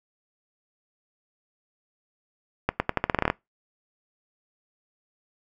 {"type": "accelerating click train", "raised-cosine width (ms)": 0.5, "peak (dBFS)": -6, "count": 12, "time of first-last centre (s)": [2.69, 3.301], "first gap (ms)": 110, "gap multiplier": 0.85, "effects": ["noise-tail reverb RT60 0.2 s tail -23 dB re dry"]}